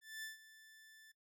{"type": "tone with ADSR envelope", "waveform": "sawtooth", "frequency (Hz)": 1760, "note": "A6", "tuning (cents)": 0, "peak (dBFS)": -40, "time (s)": [0.01, 1.12], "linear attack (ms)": 220, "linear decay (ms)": 140, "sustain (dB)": -16, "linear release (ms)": 9, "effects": ["noise-tail reverb RT60 0.1 s tail -17 dB re dry"]}